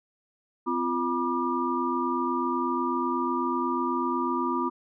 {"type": "tone cluster", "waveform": "sine", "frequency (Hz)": [256.9, 345, 967, 1193], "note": ["C4", "F4", "B5", "D6"], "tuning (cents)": [-32, -21, -37, 27], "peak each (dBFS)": -30, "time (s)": [0.66, 4.7], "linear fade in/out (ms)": 20, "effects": []}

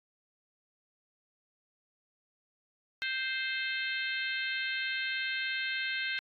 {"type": "harmonic tone", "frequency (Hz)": 523.3, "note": "C5", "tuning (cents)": 0, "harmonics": [3, 4, 5, 6, 7, 8], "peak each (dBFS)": [-35, -37, -39, -41, -42, -43], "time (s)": [3.02, 6.19], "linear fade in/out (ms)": 0, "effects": ["AAC 48 kbps"]}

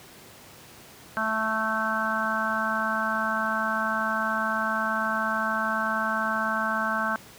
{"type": "harmonic tone", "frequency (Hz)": 220, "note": "A3", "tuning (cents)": 0, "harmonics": [1, 3, 4, 5, 6, 7], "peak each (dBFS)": [-33, -33, -33, -31, -31, -28], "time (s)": [1.17, 7.16], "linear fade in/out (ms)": 0, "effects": ["pink hiss -48 dBFS RMS until 7.38 s", "high-pass 100 Hz 12 dB/octave"]}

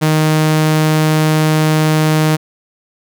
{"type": "tone", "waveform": "sawtooth", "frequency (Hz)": 155.56, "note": "D#3", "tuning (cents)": 0, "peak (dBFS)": -6, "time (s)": [0.01, 2.37], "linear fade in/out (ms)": 20, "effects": []}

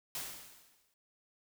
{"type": "noise with exponential decay", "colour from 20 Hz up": "white", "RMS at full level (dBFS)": -38, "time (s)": [0.15, 0.94], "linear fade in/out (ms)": 1, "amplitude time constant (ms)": 170, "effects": []}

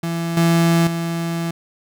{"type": "tone with level steps", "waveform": "35% pulse", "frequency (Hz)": 167.6, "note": "E3", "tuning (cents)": 29, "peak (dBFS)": [-19, -11, -19], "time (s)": [0.03, 1.51], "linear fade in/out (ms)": 5, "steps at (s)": [0.37, 0.87], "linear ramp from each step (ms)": 2, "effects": []}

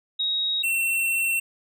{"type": "tone pair in turn", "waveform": ["sine", "square"], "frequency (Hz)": [3786, 2708], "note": ["A#7", "E7"], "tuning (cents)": [26, 46], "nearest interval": "tritone", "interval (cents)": 580, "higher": "first", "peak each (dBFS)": -22, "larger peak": "neither", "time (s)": [[0.19, 0.63], [0.63, 1.4]], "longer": "second", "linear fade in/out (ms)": 10, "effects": []}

